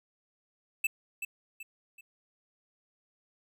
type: tone with echo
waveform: square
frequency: 2637 Hz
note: E7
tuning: in tune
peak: -26 dBFS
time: 0.84-0.87 s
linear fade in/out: 5 ms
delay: 380 ms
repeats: 3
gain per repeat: -8 dB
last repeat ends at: 2.01 s
effects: none